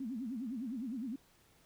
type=tone with vibrato; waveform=sine; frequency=242.6 Hz; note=B3; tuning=31 cents flat; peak=-37 dBFS; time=0-1.16 s; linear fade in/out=5 ms; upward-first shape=sine; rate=9.8 Hz; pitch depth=230 cents each way; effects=pink hiss -67 dBFS RMS until 1.65 s